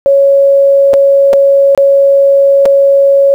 sine tone with dropouts, 554.4 Hz, C#5, in tune, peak -3 dBFS, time 0.06-3.34 s, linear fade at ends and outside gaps 0 ms, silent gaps 0.934-0.939 / 1.331-1.335 / 1.749-1.776 / 2.655-2.659 s, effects 7-bit

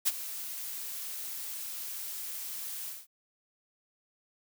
blue noise with ADSR envelope, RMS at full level -24 dBFS, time 0.05-3.07 s, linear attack 26 ms, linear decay 31 ms, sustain -15 dB, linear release 200 ms, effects none

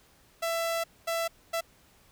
sawtooth tone bursts at uneven times, 666 Hz, E5, 18 cents sharp, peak -24 dBFS, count 3, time 0.42-0.84 / 1.07-1.28 / 1.53-1.61 s, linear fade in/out 10 ms, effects pink hiss -61 dBFS RMS until 2.11 s

